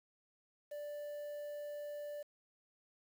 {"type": "tone with quantisation", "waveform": "triangle", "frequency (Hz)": 587.3, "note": "D5", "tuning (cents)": 0, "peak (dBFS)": -40, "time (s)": [0.71, 2.23], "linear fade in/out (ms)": 10, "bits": 10, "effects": []}